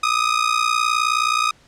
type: ring-modulated tone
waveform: sawtooth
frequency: 1244.5 Hz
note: D#6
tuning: in tune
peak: -10 dBFS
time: 0.03-1.51 s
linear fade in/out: 5 ms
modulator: 29.6 Hz
effects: pink hiss -53 dBFS RMS until 1.67 s + low-pass 7000 Hz 12 dB/octave